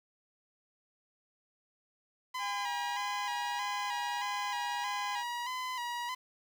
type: tone with vibrato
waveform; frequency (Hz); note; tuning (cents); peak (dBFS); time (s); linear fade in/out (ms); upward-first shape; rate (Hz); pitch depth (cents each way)
sawtooth; 987; B5; -1; -31; 2.34-6.15; 10; square; 1.6; 50
type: tone with pitch glide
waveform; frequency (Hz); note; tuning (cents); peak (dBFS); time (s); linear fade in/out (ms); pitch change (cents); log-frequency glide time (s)
sawtooth; 811 to 820.4; G#5 to G#5; -41 to -21; -33; 2.38-5.24; 50; +20; 2.8-3.11
effects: low-pass 6000 Hz 12 dB/octave + 9-bit